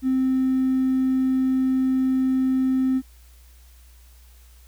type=tone with hard clipping; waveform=triangle; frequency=261.1 Hz; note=C4; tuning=3 cents flat; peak=-18 dBFS; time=0.02-3.02 s; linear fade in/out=50 ms; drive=3 dB; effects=added 60 Hz sine -47 dBFS peak until 4.67 s + white hiss -57 dBFS RMS until 4.67 s